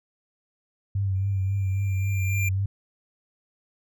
sine tone with vibrato, 97.1 Hz, G2, 16 cents flat, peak -22 dBFS, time 0.95-2.66 s, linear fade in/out 5 ms, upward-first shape triangle, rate 3.7 Hz, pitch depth 52 cents each way
square tone with exponential growth, 2383 Hz, D7, 25 cents sharp, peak -26 dBFS, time 1.15-2.49 s, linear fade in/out 5 ms, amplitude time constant 290 ms
effects none

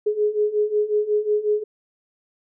sine beating tone pair, 417.3 / 422.8 Hz, G#4 / G#4, +8 / +31 cents, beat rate 5.5 Hz, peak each -23 / -20 dBFS, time 0.06-1.64 s, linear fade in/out 10 ms, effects none

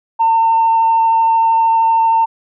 sine tone with vibrato, 905 Hz, A5, 48 cents sharp, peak -8 dBFS, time 0.19-2.26 s, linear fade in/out 20 ms, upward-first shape sine, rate 13 Hz, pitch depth 10 cents each way, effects tanh soft clip ceiling -5 dBFS

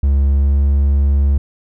triangle tone with pitch glide, 69.3 to 70.02 Hz, C#2 to C#2, 0 to +18 cents, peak -8 dBFS, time 0.03-1.38 s, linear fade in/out 5 ms, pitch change +18 cents, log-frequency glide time 0.24-0.6 s, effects none

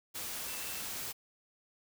sine tone in noise, 2669 Hz, E7, 21 cents sharp, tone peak -49 dBFS, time 0.47-0.82 s, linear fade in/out 20 ms, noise white, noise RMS -40 dBFS, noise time 0.14-1.13 s, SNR -12 dB, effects none

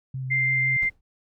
sine tone with vibrato, 130.81 Hz, C3, in tune, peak -28 dBFS, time 0.14-0.77 s, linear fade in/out 5 ms, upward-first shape sine, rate 5.9 Hz, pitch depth 18 cents each way
sine tone, 2093 Hz, C7, in tune, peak -20 dBFS, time 0.3-0.9 s, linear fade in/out 20 ms
brown noise with exponential decay, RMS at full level -31 dBFS, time 0.82-1.01 s, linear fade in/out 5 ms, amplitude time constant 40 ms
effects none

